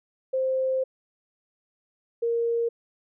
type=tone pair in turn; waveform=sine; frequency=523.3 / 466.2 Hz; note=C5 / A#4; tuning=0 / 0 cents; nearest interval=major second; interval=200 cents; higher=first; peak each=-22 dBFS; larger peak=neither; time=0.33-0.84 / 2.22-2.69 s; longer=first; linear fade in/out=10 ms; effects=none